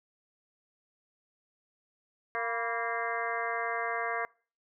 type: harmonic tone with a mistuned harmonic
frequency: 231.2 Hz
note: A#3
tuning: 14 cents flat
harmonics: 2 / 3 / 4 / 5 / 6 / 7 / 8 / 9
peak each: -38 / -36 / -42 / -36 / -44 / -37 / -41 / -40 dBFS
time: 2.35-4.25 s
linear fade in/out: 0 ms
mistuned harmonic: 4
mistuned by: +93 cents
effects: noise-tail reverb RT60 0.4 s tail -25 dB re dry